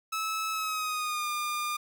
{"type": "tone with pitch glide", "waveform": "sawtooth", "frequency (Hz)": [1300, 1206], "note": ["E6", "D6"], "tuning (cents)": [-24, 46], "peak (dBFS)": -26, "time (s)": [0.12, 1.77], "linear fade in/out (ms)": 10, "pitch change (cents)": -130, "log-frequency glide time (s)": [0.51, 1.29], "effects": ["10-bit"]}